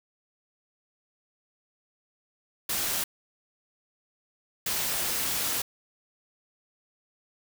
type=noise bursts at uneven times; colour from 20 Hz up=white; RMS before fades=-29 dBFS; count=2; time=2.69-3.04 / 4.66-5.62 s; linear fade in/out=5 ms; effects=none